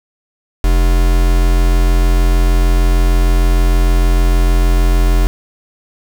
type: tone with quantisation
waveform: triangle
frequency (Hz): 43.27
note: F1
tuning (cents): -15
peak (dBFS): -6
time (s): 0.64-5.27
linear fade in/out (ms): 0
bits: 3
effects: none